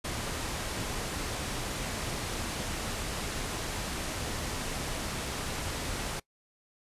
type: low-pass noise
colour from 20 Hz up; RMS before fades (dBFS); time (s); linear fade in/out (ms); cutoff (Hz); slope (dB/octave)
pink; -35; 0.04-6.2; 10; 11000; 24
effects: noise-tail reverb RT60 0.1 s tail -22 dB re dry + resampled to 32000 Hz